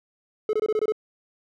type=tone bursts; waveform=triangle; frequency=430 Hz; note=A4; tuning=40 cents flat; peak=-18 dBFS; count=7; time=0.49-0.922 s; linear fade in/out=2 ms; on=42 ms; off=23 ms; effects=none